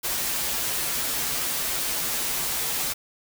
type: noise with comb filter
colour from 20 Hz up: white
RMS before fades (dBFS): -27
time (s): 0.03-2.94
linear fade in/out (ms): 20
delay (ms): 9.9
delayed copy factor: -0.7
effects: none